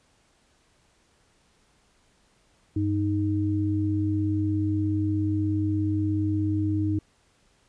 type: tone pair together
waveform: sine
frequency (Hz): 98 / 310.8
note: G2 / D#4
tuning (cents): 0 / -2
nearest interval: octave + minor sixth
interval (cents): 1998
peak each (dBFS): -25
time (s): 2.76-6.99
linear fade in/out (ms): 5
effects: pink hiss -64 dBFS RMS until 7.68 s + resampled to 22050 Hz